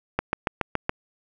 click train, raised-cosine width 0.5 ms, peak -7 dBFS, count 6, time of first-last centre 0.19-0.894 s, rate 7.1 Hz, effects none

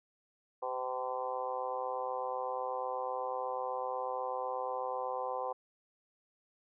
harmonic tone with a mistuned harmonic, 128.1 Hz, C3, 36 cents flat, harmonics 3 / 4 / 5 / 6 / 7 / 8 / 9, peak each -48 / -38 / -49 / -39 / -44 / -40 / -51 dBFS, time 0.62-5.53 s, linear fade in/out 10 ms, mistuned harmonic 3, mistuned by +18 cents, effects none

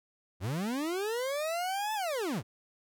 40% pulse linear two-way sweep, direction up then down, 80.2 to 880 to 80.2 Hz, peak -30 dBFS, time 0.4-2.43 s, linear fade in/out 50 ms, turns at 1.94 s, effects none

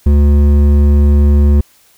sine tone with hard clipping, 72.3 Hz, D2, 27 cents flat, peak -7 dBFS, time 0.06-1.61 s, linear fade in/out 5 ms, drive 10 dB, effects white hiss -49 dBFS RMS until 1.97 s

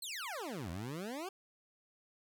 20% pulse exponential two-way sweep, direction down then up, 4401 to 79.7 to 399.3 Hz, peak -35 dBFS, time 0.02-1.29 s, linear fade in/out 5 ms, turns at 0.7 s, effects none

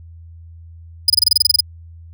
40% pulse tone bursts, 4978 Hz, D#8, in tune, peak -6 dBFS, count 12, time 1.08-1.606 s, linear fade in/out 5 ms, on 20 ms, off 26 ms, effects added 83 Hz sine -36 dBFS peak until 2.13 s

